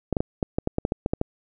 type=clicks; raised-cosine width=2 ms; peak=-9 dBFS; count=12; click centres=0.127 / 0.168 / 0.205 / 0.428 / 0.585 / 0.674 / 0.784 / 0.851 / 0.921 / 1.061 / 1.135 / 1.214 s; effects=none